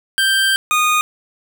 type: tone pair in turn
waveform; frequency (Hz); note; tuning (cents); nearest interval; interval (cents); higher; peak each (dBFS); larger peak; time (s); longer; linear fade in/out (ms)
25% pulse; 1572 / 1232.7; G6 / D#6; +4 / -17; major third; 421; first; -9; neither; 0.18-0.56 / 0.71-1.01; first; 0
effects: none